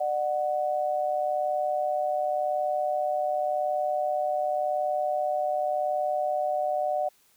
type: tone pair together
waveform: sine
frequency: 599.1 / 740 Hz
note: D5 / F#5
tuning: +34 / 0 cents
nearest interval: major third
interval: 366 cents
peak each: -27 dBFS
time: 0-7.09 s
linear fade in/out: 10 ms
effects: white hiss -63 dBFS RMS until 7.36 s